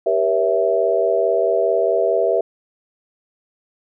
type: chord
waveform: sine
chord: G diminished seventh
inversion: none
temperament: equal with one note detuned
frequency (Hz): 392 / 476.5 / 554.4 / 659.3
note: G4 / Bb4 / Db5 / Fb5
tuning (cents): 0 / +38 / 0 / 0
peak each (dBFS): -21 / -20 / -23 / -18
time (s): 0.06-2.41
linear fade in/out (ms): 5
effects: none